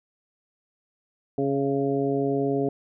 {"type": "harmonic tone with a mistuned harmonic", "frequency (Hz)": 138.8, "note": "C#3", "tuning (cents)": 3, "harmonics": [1, 2, 3, 4, 5], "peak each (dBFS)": [-31, -26, -25, -34, -32], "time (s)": [1.38, 2.69], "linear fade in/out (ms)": 2, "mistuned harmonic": 5, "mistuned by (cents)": -20, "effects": []}